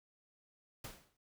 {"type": "noise with exponential decay", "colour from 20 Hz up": "pink", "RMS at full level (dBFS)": -44, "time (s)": [0.84, 1.17], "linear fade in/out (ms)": 5, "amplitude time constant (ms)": 70, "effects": []}